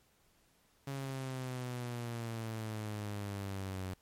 sawtooth exponential sweep, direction down, 138.59 to 92.6 Hz, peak -34 dBFS, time 0.87-3.94 s, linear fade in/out 5 ms, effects pink hiss -70 dBFS RMS until 4.01 s + MP3 64 kbps

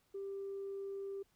sine tone, 393.9 Hz, G4, 8 cents sharp, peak -39 dBFS, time 0.14-1.23 s, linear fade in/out 10 ms, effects tanh soft clip ceiling -36 dBFS + pink hiss -75 dBFS RMS until 1.35 s

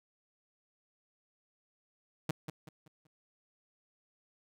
sawtooth tone with echo, 155.56 Hz, D#3, in tune, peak -25 dBFS, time 2.29-2.31 s, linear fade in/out 5 ms, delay 190 ms, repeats 4, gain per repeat -9 dB, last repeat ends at 3.07 s, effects none

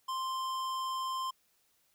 sine tone with tanh clipping, 1046.5 Hz, C6, in tune, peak -35 dBFS, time 0.08-1.31 s, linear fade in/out 10 ms, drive 18 dB, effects white hiss -72 dBFS RMS until 1.94 s

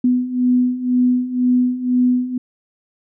sine beating tone pair, 247.9 / 249.9 Hz, B3 / B3, +7 / +21 cents, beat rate 2 Hz, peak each -19 / -15 dBFS, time 0.04-2.38 s, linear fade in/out 5 ms, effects none

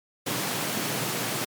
pink high-pass noise, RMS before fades -29 dBFS, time 0.26-1.45 s, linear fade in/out 10 ms, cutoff 110 Hz, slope 96 dB/octave, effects MP3 96 kbps

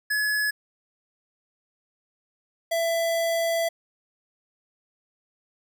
square tone pair in turn, 1699 / 666.5 Hz, G#6 / E5, +39 / +19 cents, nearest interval octave + major third, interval 1620 cents, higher first, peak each -23 dBFS, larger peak neither, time 0.1-0.51 / 2.71-3.69 s, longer second, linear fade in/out 10 ms, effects none

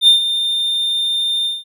triangle tone with ADSR envelope, 3613 Hz, A7, 45 cents sharp, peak -3 dBFS, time 0.01-1.64 s, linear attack 66 ms, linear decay 120 ms, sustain -11 dB, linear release 190 ms, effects none

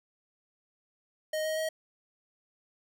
square tone with pitch steps, 622.3 / 628.4 / 634.6 Hz, D#5 / D#5 / D#5, 0 / +17 / +34 cents, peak -30 dBFS, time 1.33-1.69 s, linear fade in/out 5 ms, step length 120 ms, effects none

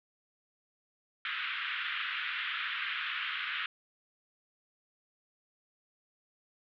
pink band-pass noise, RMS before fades -36 dBFS, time 1.25-3.66 s, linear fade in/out 2 ms, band 1300 to 3400 Hz, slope 48 dB/octave, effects none

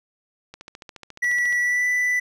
click train, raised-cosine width 0.2 ms, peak -22 dBFS, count 15, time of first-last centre 0.54-1.526 s, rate 14.2 Hz
triangle tone with pitch glide, 1948 to 1983.2 Hz, B6 to B6, -24 to +7 cents, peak -17 dBFS, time 1.22-2.2 s, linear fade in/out 10 ms, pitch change +31 cents, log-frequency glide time 1.6-1.87 s
effects none

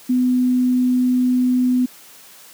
sine tone, 251.1 Hz, B3, 29 cents sharp, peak -13 dBFS, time 0.09-1.86 s, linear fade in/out 10 ms, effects white hiss -44 dBFS RMS until 2.53 s + high-pass 150 Hz 12 dB/octave

